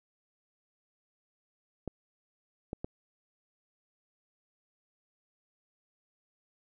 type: clicks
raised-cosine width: 2 ms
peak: -22 dBFS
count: 3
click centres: 1.877 / 2.731 / 2.845 s
effects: none